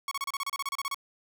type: tone bursts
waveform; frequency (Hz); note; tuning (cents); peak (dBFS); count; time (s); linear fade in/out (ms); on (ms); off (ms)
sawtooth; 1108.7; C#6; 0; -26; 14; 0.08-0.945; 2; 33; 31
effects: none